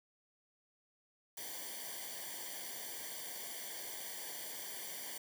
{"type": "noise with comb filter", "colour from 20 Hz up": "white", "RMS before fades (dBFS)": -45, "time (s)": [1.37, 5.18], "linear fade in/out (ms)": 5, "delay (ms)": 0.76, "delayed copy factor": -1, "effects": []}